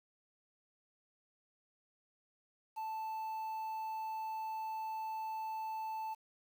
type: tone with quantisation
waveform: triangle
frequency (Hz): 880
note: A5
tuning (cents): 0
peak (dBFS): -36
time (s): 2.76-6.15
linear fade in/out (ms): 20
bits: 10
effects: none